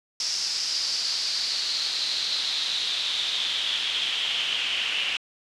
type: noise with band-pass filter sweep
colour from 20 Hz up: pink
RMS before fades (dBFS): -27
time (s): 0.2-5.17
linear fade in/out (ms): 2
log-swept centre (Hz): 5300 to 2800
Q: 5.7
effects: low-pass 8000 Hz 12 dB/octave